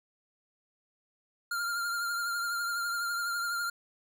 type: tone with vibrato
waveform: square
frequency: 1396.9 Hz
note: F6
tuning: in tune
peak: -31 dBFS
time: 1.51-3.7 s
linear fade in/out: 5 ms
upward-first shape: triangle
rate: 12 Hz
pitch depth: 39 cents each way
effects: none